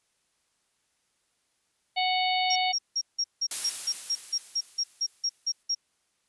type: harmonic tone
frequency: 740 Hz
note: F#5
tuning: in tune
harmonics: 1 / 3 / 4 / 5 / 6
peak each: -26 / -31 / -32 / -33 / -34 dBFS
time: 1.96-2.73 s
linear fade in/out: 20 ms
type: tone bursts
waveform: sine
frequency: 5588 Hz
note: F8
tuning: in tune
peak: -24 dBFS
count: 15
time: 2.5-5.75 s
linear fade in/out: 10 ms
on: 58 ms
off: 170 ms
type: noise with exponential decay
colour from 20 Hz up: blue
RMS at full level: -28 dBFS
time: 3.51-5.63 s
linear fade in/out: 2 ms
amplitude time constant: 460 ms
effects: white hiss -73 dBFS RMS until 6.28 s + resampled to 24000 Hz